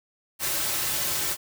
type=noise with comb filter; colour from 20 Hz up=white; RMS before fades=-27 dBFS; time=0.39-1.37 s; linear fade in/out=50 ms; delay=4.2 ms; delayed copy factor=-0.6; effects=none